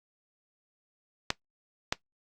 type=clicks; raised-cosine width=0.2 ms; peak=-8 dBFS; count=2; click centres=1.304 / 1.925 s; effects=noise-tail reverb RT60 0.1 s tail -18 dB re dry + Opus 48 kbps